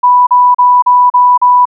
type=tone bursts; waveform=sine; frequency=987.8 Hz; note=B5; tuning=in tune; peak=-3 dBFS; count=6; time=0.03-1.655 s; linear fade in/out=10 ms; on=240 ms; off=37 ms; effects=none